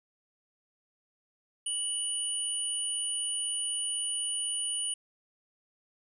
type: tone pair together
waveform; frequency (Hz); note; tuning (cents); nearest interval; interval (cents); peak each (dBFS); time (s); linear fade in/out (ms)
sine; 2954 / 9498; F#7 / D9; -3 / +18; octave + minor sixth; 2021; -35 / -31; 1.66-4.94; 5
effects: none